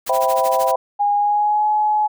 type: noise with tremolo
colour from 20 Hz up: white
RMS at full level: -29 dBFS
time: 0.06-0.72 s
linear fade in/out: 10 ms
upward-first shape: sine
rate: 13 Hz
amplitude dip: 95%
type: chord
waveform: sine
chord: C major seventh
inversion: none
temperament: equal with one note detuned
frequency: 523.3 / 659.3 / 778.6 / 987.8 Hz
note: C5 / E5 / G5 / B5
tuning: 0 / 0 / -12 / 0 cents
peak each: -20 dBFS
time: 0.09-0.76 s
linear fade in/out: 5 ms
type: tone with pitch glide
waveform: sine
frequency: 819 to 847.4 Hz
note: G#5 to G#5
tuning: -24 to +35 cents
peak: -14 dBFS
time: 0.99-2.08 s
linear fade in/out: 20 ms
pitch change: +59 cents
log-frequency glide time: 1.15-1.67 s
effects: none